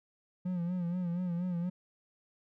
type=tone with vibrato; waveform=triangle; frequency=176.5 Hz; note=F3; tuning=19 cents sharp; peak=-29 dBFS; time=0.45-1.7 s; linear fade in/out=10 ms; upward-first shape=sine; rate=4.2 Hz; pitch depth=68 cents each way; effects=none